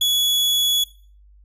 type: tone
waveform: 40% pulse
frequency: 3387 Hz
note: G#7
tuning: 33 cents sharp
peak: -15 dBFS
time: 0.01-0.84 s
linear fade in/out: 5 ms
effects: noise-tail reverb RT60 0.4 s tail -18 dB re dry + added 50 Hz sine -47 dBFS peak until 1.44 s